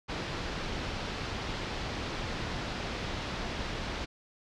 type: low-pass noise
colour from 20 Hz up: pink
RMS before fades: -36 dBFS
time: 0.08-4.06 s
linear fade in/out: 20 ms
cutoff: 5000 Hz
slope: 24 dB/octave
effects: none